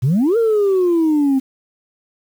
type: exponential two-way sweep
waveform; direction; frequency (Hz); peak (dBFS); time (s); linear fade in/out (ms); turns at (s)
sine; up then down; 114.9 to 470 to 261; -10; 0.02-1.4; 20; 0.37
effects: tanh soft clip ceiling -10 dBFS + 7-bit